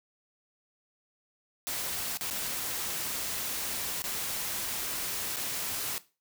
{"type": "noise with dropouts", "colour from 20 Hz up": "white", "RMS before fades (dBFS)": -34, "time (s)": [1.67, 5.98], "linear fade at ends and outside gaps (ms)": 0, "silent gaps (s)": [[2.172, 2.21], [2.301, 2.309], [4.02, 4.04], [5.361, 5.368]], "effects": ["noise-tail reverb RT60 0.3 s tail -17 dB re dry"]}